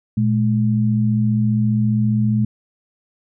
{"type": "tone pair together", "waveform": "sine", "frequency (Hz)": [117.46, 212.4], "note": ["A#2", "G#3"], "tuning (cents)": [14, 39], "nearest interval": "minor seventh", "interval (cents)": 1025, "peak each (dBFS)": -17, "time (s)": [0.17, 2.45], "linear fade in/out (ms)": 5, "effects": []}